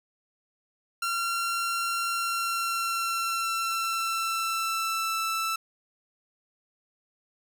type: tone with pitch glide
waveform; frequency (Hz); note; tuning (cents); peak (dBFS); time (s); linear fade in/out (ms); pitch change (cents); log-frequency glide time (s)
sawtooth; 1371 to 1324.3; F6 to E6; -32 to +8; -23; 1.02-5.56; 5; -60; 2.13-5.24
effects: none